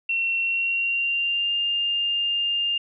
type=tone with pitch glide; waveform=sine; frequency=2719 to 2807 Hz; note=F7 to F7; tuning=-47 to +8 cents; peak=-21 dBFS; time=0.09-2.78 s; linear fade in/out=5 ms; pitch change=+55 cents; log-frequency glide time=0.39-1.53 s; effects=none